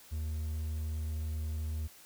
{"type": "tone", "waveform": "triangle", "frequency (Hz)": 77.78, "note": "D#2", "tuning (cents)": 0, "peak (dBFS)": -31, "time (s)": [0.11, 1.88], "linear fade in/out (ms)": 20, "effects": ["white hiss -56 dBFS RMS until 2.05 s"]}